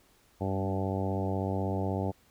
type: harmonic tone with a mistuned harmonic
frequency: 96.2 Hz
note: G2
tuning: 32 cents flat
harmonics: 1 / 2 / 3 / 4 / 5 / 6 / 7 / 8 / 9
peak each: -32 / -35 / -37 / -38 / -39 / -40 / -40 / -41 / -42 dBFS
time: 0.4-2.12 s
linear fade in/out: 20 ms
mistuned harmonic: 2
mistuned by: +17 cents
effects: pink hiss -64 dBFS RMS until 2.3 s